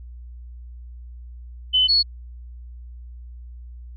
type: tone pair in turn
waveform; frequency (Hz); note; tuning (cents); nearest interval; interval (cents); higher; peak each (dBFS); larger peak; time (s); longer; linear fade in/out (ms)
sine; 3026 / 4379; F#7 / C#8; +38 / -22; tritone; 640; second; -14; neither; 1.73-1.88 / 1.88-2.03; neither; 20
effects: added 60 Hz sine -36 dBFS peak until 3.96 s